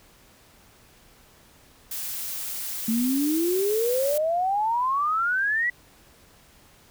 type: noise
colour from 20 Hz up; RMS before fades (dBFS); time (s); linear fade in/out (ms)
blue; -32; 1.91-4.18; 5
type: exponential sweep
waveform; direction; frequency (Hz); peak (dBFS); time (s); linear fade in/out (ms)
sine; up; 220 to 1980; -21; 2.88-5.7; 5
effects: pink hiss -55 dBFS RMS until 6.9 s